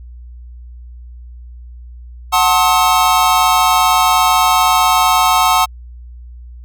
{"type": "chord", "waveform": "square", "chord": "F# diminished seventh", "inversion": "none", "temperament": "just", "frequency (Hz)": [740, 888, 1065.6, 1278.7], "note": ["F#5", "A5", "C6", "Eb6"], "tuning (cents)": [0, 16, 31, 47], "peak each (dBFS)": -16, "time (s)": [2.32, 5.66], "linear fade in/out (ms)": 20, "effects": ["added 60 Hz sine -31 dBFS peak until 6.64 s"]}